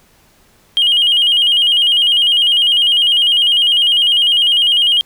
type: tone with vibrato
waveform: triangle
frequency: 3048 Hz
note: G7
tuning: 49 cents flat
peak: -6 dBFS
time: 0.77-5.01 s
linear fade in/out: 0 ms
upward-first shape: square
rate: 10 Hz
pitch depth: 83 cents each way
effects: tanh soft clip ceiling -6 dBFS + pink hiss -51 dBFS RMS until 5.05 s